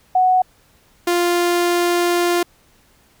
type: tone pair in turn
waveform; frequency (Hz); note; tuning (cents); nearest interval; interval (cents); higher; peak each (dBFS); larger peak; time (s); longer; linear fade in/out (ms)
sine / sawtooth; 740 / 349.2; F#5 / F4; 0 / 0; octave + minor second; 1300; first; -11; neither; 0.15-0.42 / 1.07-2.43; second; 5
effects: pink hiss -55 dBFS RMS until 3.2 s